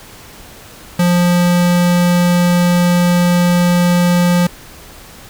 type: tone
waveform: square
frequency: 176 Hz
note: F3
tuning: 14 cents sharp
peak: -10 dBFS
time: 0.99-4.47 s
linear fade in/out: 5 ms
effects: pink hiss -37 dBFS RMS until 5.29 s